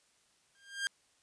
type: tone with exponential growth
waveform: sawtooth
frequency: 1602 Hz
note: G6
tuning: 37 cents sharp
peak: -25 dBFS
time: 0.55-0.87 s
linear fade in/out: 0 ms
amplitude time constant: 68 ms
effects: white hiss -70 dBFS RMS until 1.22 s + resampled to 22050 Hz